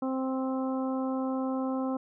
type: harmonic tone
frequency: 262.3 Hz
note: C4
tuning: 4 cents sharp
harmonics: 1 / 2 / 3 / 4 / 5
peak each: -29 / -35 / -39 / -41 / -44 dBFS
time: 0.02-1.97 s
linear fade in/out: 5 ms
effects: none